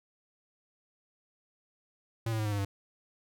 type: tone with pitch steps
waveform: square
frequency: 113.9 / 110.72 / 107.63 / 104.63 / 101.71 / 98.87 Hz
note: A#2 / A2 / A2 / G#2 / G#2 / G2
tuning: -40 / +11 / -38 / +13 / -36 / +15 cents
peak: -30 dBFS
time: 2.26-2.65 s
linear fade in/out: 5 ms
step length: 65 ms
effects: none